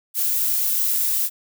violet noise, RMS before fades -21 dBFS, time 0.14-1.3 s, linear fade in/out 50 ms, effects none

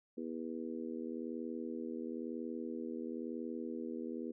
harmonic tone, 81 Hz, E2, 30 cents flat, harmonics 3 / 4 / 5 / 6, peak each -42 / -44 / -46 / -48 dBFS, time 0.17-4.32 s, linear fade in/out 10 ms, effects none

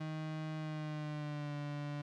35% pulse tone with pitch glide, 156.3 to 145.83 Hz, D#3 to D3, +8 to -12 cents, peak -37 dBFS, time 0-2.02 s, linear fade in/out 10 ms, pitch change -120 cents, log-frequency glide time 0.57-1.55 s, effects low-pass 4000 Hz 12 dB/octave + 13-bit

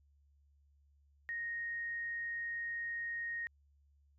sine tone, 1864.7 Hz, A#6, in tune, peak -37 dBFS, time 1.29-3.47 s, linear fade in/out 0 ms, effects added 71 Hz sine -66 dBFS peak until 4.18 s

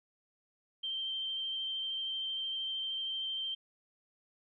sine tone with vibrato, 3136 Hz, G7, in tune, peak -34 dBFS, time 0.83-3.55 s, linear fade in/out 10 ms, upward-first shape sine, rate 13 Hz, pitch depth 12 cents each way, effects none

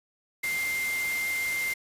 sine tone in noise, 2098 Hz, C7, 4 cents sharp, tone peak -27 dBFS, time 0.43-1.74 s, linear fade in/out 10 ms, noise white, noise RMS -36 dBFS, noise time 0.43-1.74 s, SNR +6 dB, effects resampled to 32000 Hz

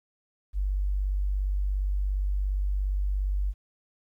sine tone, 48.61 Hz, G1, 14 cents flat, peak -24 dBFS, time 0.53-3.54 s, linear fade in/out 50 ms, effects 11-bit

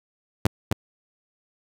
sawtooth tone with echo, 103.83 Hz, G#2, in tune, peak -12 dBFS, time 0.45-0.47 s, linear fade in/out 5 ms, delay 260 ms, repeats 1, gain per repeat -4 dB, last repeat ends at 0.73 s, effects none

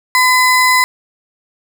square ring-modulated tone, 1516 Hz, F#6, 42 cents sharp, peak -6 dBFS, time 0.15-0.84 s, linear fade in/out 0 ms, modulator 505 Hz, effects none

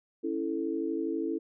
sine chord, A major, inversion first, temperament equal, 277.2 / 329.6 / 440 Hz, C#4 / E4 / A4, 0 / 0 / 0 cents, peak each -35 / -31 / -35 dBFS, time 0.23-1.39 s, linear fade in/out 20 ms, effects none

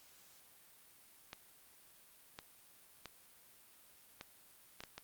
clicks, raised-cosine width 0.2 ms, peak -28 dBFS, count 7, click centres 1.331 / 2.389 / 3.057 / 4.211 / 4.805 / 4.837 / 4.98 s, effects white hiss -63 dBFS RMS until 5.03 s + Opus 48 kbps

